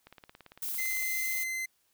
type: click train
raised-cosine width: 0.3 ms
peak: -33 dBFS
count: 18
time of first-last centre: 0.07-1.025 s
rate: 17.8 Hz
type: noise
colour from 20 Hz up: violet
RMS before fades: -35 dBFS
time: 0.62-1.44 s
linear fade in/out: 5 ms
type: tone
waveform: 45% pulse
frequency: 2065 Hz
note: C7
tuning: 23 cents flat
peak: -32 dBFS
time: 0.78-1.66 s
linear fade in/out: 10 ms
effects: white hiss -72 dBFS RMS until 1.93 s